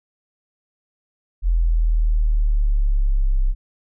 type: exponential sweep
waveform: sine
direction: down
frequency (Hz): 42.71 to 32.25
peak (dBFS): -14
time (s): 1.42-3.55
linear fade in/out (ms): 50
effects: none